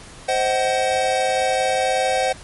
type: chord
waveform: square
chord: C diminished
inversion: none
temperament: just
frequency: 523.3 / 627.9 / 753.5 Hz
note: C5 / Eb5 / Gb5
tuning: 0 / +16 / +31 cents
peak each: -22 / -26 / -21 dBFS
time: 0.28-2.33 s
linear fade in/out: 10 ms
effects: pink hiss -41 dBFS RMS until 2.43 s + MP3 48 kbps